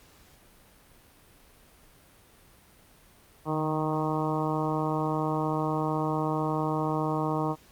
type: harmonic tone with a mistuned harmonic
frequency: 155.56 Hz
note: D#3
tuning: in tune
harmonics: 1 / 2 / 3 / 4 / 5 / 6 / 7 / 8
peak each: -31 / -31 / -34 / -36 / -35 / -35 / -35 / -41 dBFS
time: 3.45-7.56 s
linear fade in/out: 50 ms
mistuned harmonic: 1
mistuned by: -32 cents
effects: pink hiss -57 dBFS RMS until 7.71 s + Opus 48 kbps